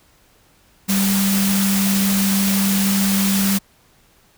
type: tone in noise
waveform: sine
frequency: 196 Hz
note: G3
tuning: in tune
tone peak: -16 dBFS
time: 0.88-3.59 s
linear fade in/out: 20 ms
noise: white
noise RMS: -22 dBFS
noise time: 0.88-3.59 s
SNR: +3 dB
effects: pink hiss -55 dBFS RMS until 4.37 s